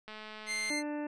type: click train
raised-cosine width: 0.3 ms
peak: -30 dBFS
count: 134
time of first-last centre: 0.08-0.699 s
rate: 215 Hz
type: tone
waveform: sawtooth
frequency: 2093 Hz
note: C7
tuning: in tune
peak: -29 dBFS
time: 0.46-0.83 s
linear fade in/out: 50 ms
type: harmonic tone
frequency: 296.1 Hz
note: D4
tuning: 14 cents sharp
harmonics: 1 / 2 / 3 / 4 / 5 / 6 / 7 / 8 / 9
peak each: -35 / -41 / -45 / -57 / -53 / -50 / -59 / -62 / -56 dBFS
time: 0.7-1.07 s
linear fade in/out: 5 ms
effects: resampled to 24000 Hz

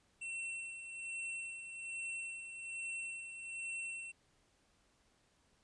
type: tone with tremolo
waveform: square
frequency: 2705 Hz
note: E7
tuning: 44 cents sharp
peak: -40 dBFS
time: 0.21-4.12 s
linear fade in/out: 10 ms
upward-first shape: sine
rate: 1.2 Hz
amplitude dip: 55%
effects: pink hiss -73 dBFS RMS until 5.63 s + resampled to 22050 Hz

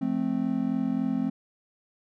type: chord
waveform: triangle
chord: F major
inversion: none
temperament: just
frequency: 174.61 / 218.3 / 261.9 Hz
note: F3 / A3 / C4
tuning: 0 / -13 / +2 cents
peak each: -31 / -27 / -25 dBFS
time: 0.01-1.3 s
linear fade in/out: 10 ms
effects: none

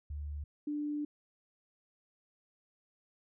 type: tone pair in turn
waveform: sine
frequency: 73.42 / 295.6 Hz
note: D2 / D4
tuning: 0 / +11 cents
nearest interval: 2 octaves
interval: 2411 cents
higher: second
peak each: -37 / -33 dBFS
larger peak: second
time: 0.1-0.44 / 0.67-1.05 s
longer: second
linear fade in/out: 5 ms
effects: none

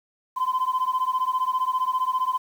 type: beating tone pair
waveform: sine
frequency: 1017 / 1032 Hz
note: C6 / C6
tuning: -50 / -24 cents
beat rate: 15 Hz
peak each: -23 dBFS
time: 0.36-2.38 s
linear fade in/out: 20 ms
effects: tanh soft clip ceiling -17 dBFS + 8-bit

